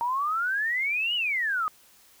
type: exponential two-way sweep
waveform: sine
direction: up then down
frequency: 921 to 2988 to 1218 Hz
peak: -24 dBFS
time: 0.01-1.68 s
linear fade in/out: 0 ms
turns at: 1.15 s
effects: white hiss -57 dBFS RMS until 2.2 s